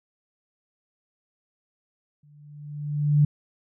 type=tone with exponential growth; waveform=sine; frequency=147.3 Hz; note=D3; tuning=6 cents sharp; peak=-13 dBFS; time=2.23-3.25 s; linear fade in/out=5 ms; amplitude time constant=220 ms; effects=none